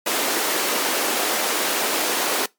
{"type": "high-pass noise", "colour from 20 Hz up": "pink", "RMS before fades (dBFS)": -22, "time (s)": [0.06, 2.46], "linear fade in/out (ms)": 5, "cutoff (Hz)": 300, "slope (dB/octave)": 24, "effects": ["noise-tail reverb RT60 0.2 s tail -24 dB re dry", "MP3 96 kbps"]}